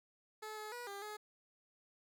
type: tone with pitch steps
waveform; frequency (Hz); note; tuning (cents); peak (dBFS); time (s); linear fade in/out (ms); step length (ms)
15% pulse; 431.2 / 427.1 / 485 / 400.1 / 422.8; A4 / G#4 / B4 / G4 / G#4; -35 / +48 / -31 / +35 / +31; -38; 0.42-1.17; 10; 150
effects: none